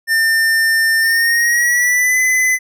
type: tone with pitch glide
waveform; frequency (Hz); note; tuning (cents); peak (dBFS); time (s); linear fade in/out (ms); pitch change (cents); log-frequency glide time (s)
square; 1800 to 2020; A6 to B6; +39 to +39; -12; 0.07-2.59; 50; +200; 1.01-2.19
effects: none